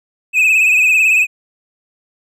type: tone with vibrato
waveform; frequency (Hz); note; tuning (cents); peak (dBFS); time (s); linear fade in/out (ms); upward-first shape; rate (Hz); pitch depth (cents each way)
triangle; 2545; D#7; +39; -7; 0.33-1.27; 50; triangle; 18; 80
effects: none